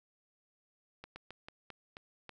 slowing click train, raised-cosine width 0.3 ms, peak -30 dBFS, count 7, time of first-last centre 1.04-2.293 s, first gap 120 ms, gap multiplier 1.22, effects none

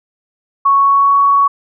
sine tone with pitch glide, 1108.7 to 1119.6 Hz, C#6 to C#6, 0 to +17 cents, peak -7 dBFS, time 0.65-1.48 s, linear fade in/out 10 ms, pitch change +17 cents, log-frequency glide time 0.77-1.18 s, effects none

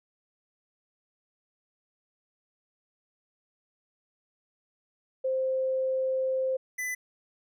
sine / square tone pair in turn, 523.3 / 2003 Hz, C5 / B6, 0 / +24 cents, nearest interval octave + major seventh, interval 2324 cents, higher second, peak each -25 / -31 dBFS, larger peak first, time 5.24-6.57 / 6.78-6.95 s, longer first, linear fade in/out 10 ms, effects none

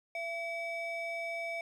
triangle ring-modulated tone, 1480 Hz, F#6, in tune, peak -30 dBFS, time 0.15-1.61 s, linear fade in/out 2 ms, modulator 806 Hz, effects none

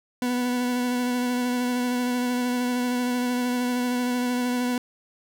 40% pulse tone with vibrato, 246.9 Hz, B3, in tune, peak -22 dBFS, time 0.22-4.78 s, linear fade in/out 2 ms, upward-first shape sine, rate 13 Hz, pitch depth 17 cents each way, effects none

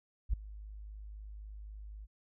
sine tone with ADSR envelope, 51.91 Hz, G#1, in tune, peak -24 dBFS, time 0.29-2.07 s, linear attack 43 ms, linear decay 5 ms, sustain -20 dB, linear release 34 ms, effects none

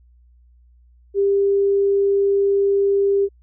sine tone, 397.7 Hz, G4, 25 cents sharp, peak -14 dBFS, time 1.14-3.29 s, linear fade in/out 50 ms, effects added 60 Hz sine -49 dBFS peak until 3.42 s

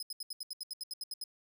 sawtooth tone bursts, 5070 Hz, D#8, 32 cents sharp, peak -35 dBFS, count 13, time 0-1.239 s, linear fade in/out 2 ms, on 27 ms, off 74 ms, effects none

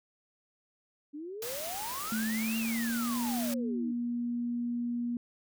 sine exponential two-way sweep, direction up then down, 281.9 to 2838 to 281.9 Hz, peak -38 dBFS, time 1.13-3.93 s, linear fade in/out 20 ms, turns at 2.57 s
white noise, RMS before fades -39 dBFS, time 1.42-3.54 s, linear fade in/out 2 ms
sine tone with pitch glide, 220.7 to 239.3 Hz, A3 to A#3, +5 to +46 cents, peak -30 dBFS, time 2.12-5.17 s, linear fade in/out 2 ms, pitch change +141 cents, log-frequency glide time 2.39-3.15 s
effects none

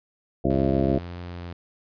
harmonic tone, 67.3 Hz, C2, 49 cents sharp, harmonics 1 / 2 / 3 / 4 / 5 / 6 / 8 / 9 / 10, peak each -29 / -27 / -27 / -27 / -26 / -29 / -31 / -32 / -30 dBFS, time 0.44-0.99 s, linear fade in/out 10 ms
sawtooth tone with vibrato, 87.31 Hz, F2, in tune, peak -30 dBFS, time 0.5-1.53 s, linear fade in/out 5 ms, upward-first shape sine, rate 1.7 Hz, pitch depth 13 cents each way
effects resampled to 11025 Hz

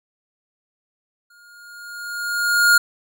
square tone with exponential growth, 1422 Hz, F6, 31 cents sharp, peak -10 dBFS, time 1.3-2.78 s, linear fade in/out 5 ms, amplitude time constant 320 ms, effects none

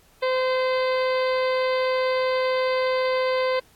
harmonic tone, 515 Hz, C5, 28 cents flat, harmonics 1 / 2 / 3 / 4 / 5 / 6 / 7 / 8 / 9, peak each -21 / -28 / -35 / -32 / -40 / -41 / -41 / -42 / -40 dBFS, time 0.22-3.6 s, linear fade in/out 10 ms, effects pink hiss -57 dBFS RMS until 3.75 s + AAC 64 kbps

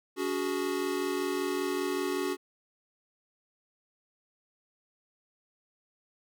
square chord, C# suspended fourth, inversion none, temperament equal with one note detuned, 284.5 / 370 / 415.3 Hz, C#4 / F#4 / G#4, +45 / 0 / 0 cents, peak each -35 / -32 / -37 dBFS, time 0.16-2.37 s, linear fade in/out 50 ms, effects none

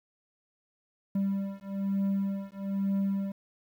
triangle beating tone pair, 196 / 197.1 Hz, G3 / G3, 0 / +10 cents, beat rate 1.1 Hz, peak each -29 dBFS, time 1.15-3.32 s, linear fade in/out 5 ms, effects 10-bit

